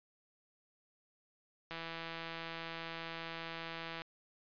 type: click train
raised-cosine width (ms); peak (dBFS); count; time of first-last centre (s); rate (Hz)
0.3; -27; 382; 1.71-4.019; 165
effects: resampled to 11025 Hz